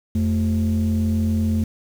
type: tone pair together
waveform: sine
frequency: 87.23 / 219.8 Hz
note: F2 / A3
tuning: -2 / -2 cents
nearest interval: octave + major third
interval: 1600 cents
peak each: -18 dBFS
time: 0.15-1.64 s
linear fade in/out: 5 ms
effects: tanh soft clip ceiling -14 dBFS + 7-bit